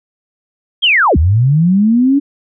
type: linear two-way sweep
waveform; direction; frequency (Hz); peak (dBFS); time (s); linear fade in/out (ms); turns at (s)
sine; down then up; 3322 to 69.7 to 288.2; -7; 0.82-2.2; 20; 1.17
effects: none